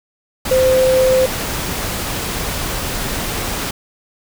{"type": "tone in noise", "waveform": "sine", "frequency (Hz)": 518, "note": "C5", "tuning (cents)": -17, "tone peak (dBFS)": -10, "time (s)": [0.51, 1.26], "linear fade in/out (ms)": 5, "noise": "pink", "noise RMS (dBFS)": -22, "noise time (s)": [0.45, 3.71], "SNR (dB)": 9, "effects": []}